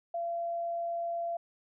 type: tone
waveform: sine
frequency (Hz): 682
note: F5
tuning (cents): -41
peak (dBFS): -31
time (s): 0.14-1.37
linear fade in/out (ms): 5
effects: none